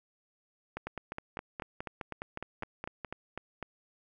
two click trains, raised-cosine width 0.5 ms, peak -22 / -22 dBFS, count 12 / 12, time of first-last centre 0.77-3.047 / 0.87-3.627 s, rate 4.83 / 3.99 Hz, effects none

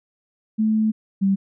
sine tone pair in turn, 217.7 / 194.9 Hz, A3 / G3, -18 / -10 cents, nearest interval major second, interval 192 cents, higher first, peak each -16 / -15 dBFS, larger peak second, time 0.58-0.92 / 1.21-1.36 s, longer first, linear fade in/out 20 ms, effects none

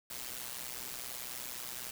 white noise with amplitude modulation, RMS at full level -39 dBFS, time 0.1-1.91 s, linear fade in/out 5 ms, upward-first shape sine, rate 124 Hz, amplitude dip 80%, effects none

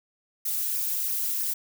violet noise with flanger, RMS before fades -28 dBFS, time 0.45-1.54 s, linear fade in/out 10 ms, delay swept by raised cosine 0.25 to 4.55 ms, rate 3.1 Hz, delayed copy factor -0.8, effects none

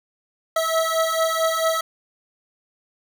25% pulse beating tone pair, 647 / 651.5 Hz, E5 / E5, -32 / -20 cents, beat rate 4.5 Hz, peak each -19 / -18 dBFS, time 0.56-1.81 s, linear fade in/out 5 ms, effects none

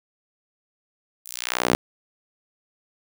sawtooth tone with high-pass filter sweep, 61.1 Hz, B1, 18 cents flat, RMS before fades -26 dBFS, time 1.25-1.75 s, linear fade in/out 0 ms, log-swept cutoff 12000 to 200 Hz, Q 0.8, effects none

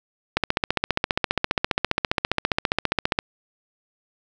click train, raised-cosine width 0.3 ms, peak -3 dBFS, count 43, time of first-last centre 0.37-3.189 s, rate 14.9 Hz, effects none

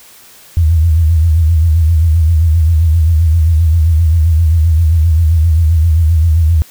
sine tone with vibrato, 81 Hz, E2, 30 cents flat, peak -6 dBFS, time 0.57-6.62 s, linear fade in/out 0 ms, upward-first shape sine, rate 7.6 Hz, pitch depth 98 cents each way, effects white hiss -40 dBFS RMS until 6.7 s

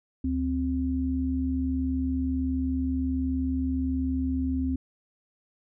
sine tone pair together, 73.41 / 261.6 Hz, D2 / C4, 0 / 0 cents, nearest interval octave + minor seventh, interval 2200 cents, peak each -29 / -26 dBFS, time 0.24-4.76 s, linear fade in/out 5 ms, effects none

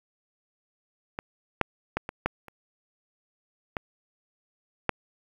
clicks, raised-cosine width 0.5 ms, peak -17 / -6 / -11 / -18 / -9 / -29 / -14 / -7 dBFS, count 8, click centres 1.189 / 1.613 / 1.97 / 2.091 / 2.26 / 2.483 / 3.768 / 4.893 s, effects 8-bit

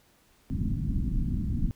pink low-pass noise, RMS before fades -28 dBFS, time 0.5-1.71 s, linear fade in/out 0 ms, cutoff 270 Hz, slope 48 dB/octave, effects pink hiss -63 dBFS RMS until 1.75 s

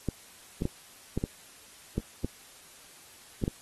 clicks, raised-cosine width 3 ms, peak -15 dBFS, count 9, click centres 0.087 / 0.621 / 0.654 / 1.176 / 1.239 / 1.98 / 2.246 / 3.438 / 3.479 s, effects white hiss -53 dBFS RMS until 3.61 s + AAC 32 kbps

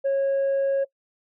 sine tone, 548 Hz, C#5, 20 cents flat, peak -17 dBFS, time 0.04-0.85 s, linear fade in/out 20 ms, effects noise-tail reverb RT60 0.1 s tail -23 dB re dry + tanh soft clip ceiling -19 dBFS

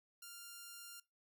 5% pulse tone, 1396.9 Hz, F6, in tune, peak -39 dBFS, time 0.22-1 s, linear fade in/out 5 ms, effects noise-tail reverb RT60 0.2 s tail -20 dB re dry

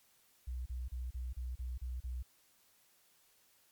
sine tone bursts, 62.2 Hz, B1, 13 cents sharp, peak -37 dBFS, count 8, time 0.47-2.228 s, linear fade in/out 10 ms, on 190 ms, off 34 ms, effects white hiss -69 dBFS RMS until 3.71 s + MP3 96 kbps

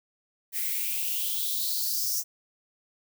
violet noise with high-pass filter sweep, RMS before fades -29 dBFS, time 0.52-2.24 s, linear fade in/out 50 ms, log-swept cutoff 1900 to 5900 Hz, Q 5.5, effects none

